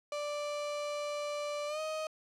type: tone with pitch glide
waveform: 35% pulse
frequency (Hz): 587.3 to 625.8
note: D5 to D#5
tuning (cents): 0 to +10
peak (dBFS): -33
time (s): 0.12-2.07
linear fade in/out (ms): 2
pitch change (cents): +110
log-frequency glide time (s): 1.67-1.8
effects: low-pass 8000 Hz 12 dB/octave